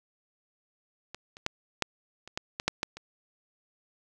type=clicks; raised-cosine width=0.2 ms; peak=-22 / -29 / -10 / -8 / -27 / -14 / -15 / -7 / -11 / -25 dBFS; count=10; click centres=1.146 / 1.369 / 1.464 / 1.823 / 2.276 / 2.375 / 2.599 / 2.68 / 2.831 / 2.97 s; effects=none